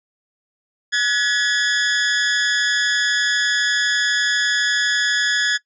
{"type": "tone with amplitude modulation", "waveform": "sawtooth", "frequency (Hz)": 1695, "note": "G#6", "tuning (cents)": 35, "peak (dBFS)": -9, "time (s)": [0.92, 5.58], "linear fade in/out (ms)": 20, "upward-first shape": "sine", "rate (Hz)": 232, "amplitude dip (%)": 70, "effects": ["noise-tail reverb RT60 0.1 s tail -21 dB re dry", "resampled to 16000 Hz"]}